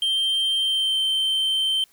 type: tone with pitch glide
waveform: triangle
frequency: 3147 to 3113 Hz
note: G7 to G7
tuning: +6 to -13 cents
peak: -18 dBFS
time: 0.02-1.84 s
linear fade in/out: 2 ms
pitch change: -19 cents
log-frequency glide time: 0.57-0.99 s
effects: white hiss -59 dBFS RMS until 1.92 s